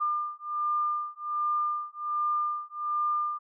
sine beating tone pair, 1200 / 1201.3 Hz, D6 / D6, +37 / +39 cents, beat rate 1.3 Hz, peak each -30 / -30 dBFS, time 0-3.39 s, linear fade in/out 20 ms, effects none

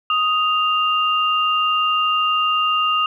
sine tone pair together, 1246.6 / 2794 Hz, D#6 / F7, +3 / 0 cents, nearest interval octave + major second, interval 1397 cents, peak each -17 / -20 dBFS, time 0.1-3.06 s, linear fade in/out 2 ms, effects none

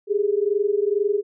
sine tone pair together, 398.4 / 420.6 Hz, G4 / G#4, +28 / +22 cents, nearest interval minor second, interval 94 cents, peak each -21 dBFS, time 0.07-1.23 s, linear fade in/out 50 ms, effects none

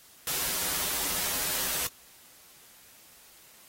white noise with comb filter, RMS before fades -30 dBFS, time 0.27-1.87 s, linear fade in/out 2 ms, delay 9 ms, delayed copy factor -0.6, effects white hiss -55 dBFS RMS until 3.68 s + AAC 48 kbps

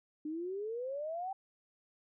sine exponential sweep, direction up, 297.3 to 788 Hz, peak -36 dBFS, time 0.25-1.33 s, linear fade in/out 5 ms, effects none

